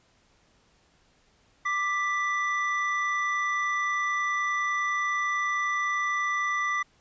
triangle tone pair together, 1179.4 / 1975.5 Hz, D6 / B6, +7 / 0 cents, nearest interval major sixth, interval 893 cents, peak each -26 dBFS, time 1.65-6.83 s, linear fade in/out 10 ms, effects pink hiss -64 dBFS RMS until 7 s + resampled to 16000 Hz

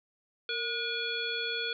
harmonic tone with a mistuned harmonic, 482.9 Hz, B4, 39 cents flat, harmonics 1 / 3 / 5 / 7 / 9, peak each -39 / -36 / -38 / -35 / -40 dBFS, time 0.49-1.73 s, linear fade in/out 2 ms, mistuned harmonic 1, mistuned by -81 cents, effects none

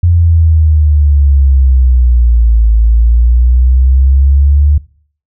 sine exponential two-way sweep, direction down then up, 87.31 to 54.5 to 73.9 Hz, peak -4 dBFS, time 0.03-4.78 s, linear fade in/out 5 ms, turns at 2.71 s, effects noise-tail reverb RT60 0.5 s tail -21 dB re dry

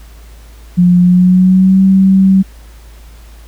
sine tone with pitch glide, 177.7 to 191.56 Hz, F3 to G3, +30 to -40 cents, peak -4 dBFS, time 0.77-2.43 s, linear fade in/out 20 ms, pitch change +130 cents, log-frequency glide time 1-1.82 s, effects added 55 Hz sine -33 dBFS peak until 3.47 s + pink hiss -44 dBFS RMS until 3.47 s

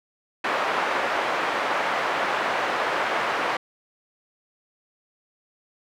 pink band-pass noise, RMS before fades -25 dBFS, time 0.44-3.57 s, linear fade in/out 5 ms, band 650 to 1800 Hz, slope 12 dB/octave, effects none

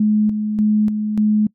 sine tone with tremolo, 212.4 Hz, G#3, 39 cents sharp, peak -12 dBFS, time 0-1.47 s, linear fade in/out 5 ms, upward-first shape square, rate 1.7 Hz, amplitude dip 50%, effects noise-tail reverb RT60 0.1 s tail -23 dB re dry

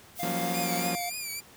blue noise, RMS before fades -38 dBFS, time 0.15-0.92 s, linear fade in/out 50 ms
square tone with pitch glide, 699 to 706.3 Hz, F5 to F5, +1 to +19 cents, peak -33 dBFS, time 0.19-1.1 s, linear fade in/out 10 ms, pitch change +18 cents, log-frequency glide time 0.35-0.53 s
sawtooth chord, Gb major seventh, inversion third, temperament equal with one note detuned, 174.61 / 188.78 / 233.1 / 277.2 Hz, F3 / Gb3 / Bb3 / Db4, 0 / +35 / 0 / 0 cents, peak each -29 / -33 / -33 / -34 dBFS, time 0.23-0.95 s, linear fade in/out 0 ms
10% pulse tone with vibrato, 2368 Hz, D7, 14 cents sharp, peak -25 dBFS, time 0.53-1.41 s, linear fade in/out 20 ms, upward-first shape triangle, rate 3.5 Hz, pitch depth 88 cents each way
effects pink hiss -53 dBFS RMS until 1.56 s + high-pass 80 Hz 12 dB/octave

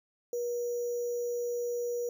sine tone with sample-and-hold, 480.3 Hz, B4, 48 cents flat, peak -30 dBFS, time 0.33-2.09 s, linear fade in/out 2 ms, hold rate 6300 Hz, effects none

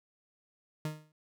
40% pulse tone with exponential decay, 153.8 Hz, D#3, 20 cents flat, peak -30 dBFS, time 0.85-1.12 s, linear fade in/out 2 ms, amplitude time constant 57 ms, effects none

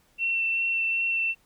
sine tone with vibrato, 2700 Hz, E7, 41 cents sharp, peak -23 dBFS, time 0.18-1.35 s, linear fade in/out 50 ms, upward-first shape sine, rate 2.6 Hz, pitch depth 11 cents each way, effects pink hiss -64 dBFS RMS until 1.45 s

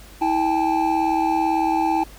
triangle tone cluster, 325 / 790 / 868 Hz, E4 / G5 / A5, -24 / +13 / -24 cents, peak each -20 dBFS, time 0.21-2.04 s, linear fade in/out 10 ms, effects added 50 Hz sine -43 dBFS peak until 2.18 s + pink hiss -46 dBFS RMS until 2.18 s

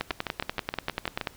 two click trains, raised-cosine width 0.3 ms, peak -11 / -13 dBFS, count 14 / 8, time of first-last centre 0.01-1.272 / 0.11-1.212 s, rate 10.3 / 6.35 Hz, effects pink hiss -53 dBFS RMS until 1.36 s

